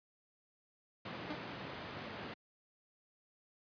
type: band-pass noise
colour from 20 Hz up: pink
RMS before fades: -46 dBFS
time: 1.05-2.34 s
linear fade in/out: 5 ms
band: 120 to 3300 Hz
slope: 12 dB/octave
type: tone with exponential decay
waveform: sawtooth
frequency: 300 Hz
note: D4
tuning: 37 cents sharp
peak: -33 dBFS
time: 1.3-1.47 s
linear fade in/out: 5 ms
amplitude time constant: 35 ms
effects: high-pass 60 Hz 12 dB/octave + resampled to 11025 Hz